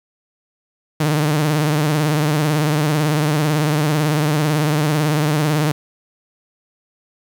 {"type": "tone with vibrato", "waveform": "sawtooth", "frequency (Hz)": 151.1, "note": "D3", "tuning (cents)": 50, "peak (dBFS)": -11, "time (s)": [1, 5.72], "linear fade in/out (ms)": 5, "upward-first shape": "triangle", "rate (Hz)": 18, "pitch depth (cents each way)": 100, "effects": ["7-bit"]}